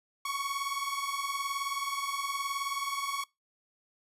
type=beating tone pair; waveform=sawtooth; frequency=1104 / 1123 Hz; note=C#6 / C#6; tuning=-7 / +22 cents; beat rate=19 Hz; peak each=-31 dBFS; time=0.25-3.24 s; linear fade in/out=5 ms; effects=noise-tail reverb RT60 0.2 s tail -22 dB re dry + resampled to 32000 Hz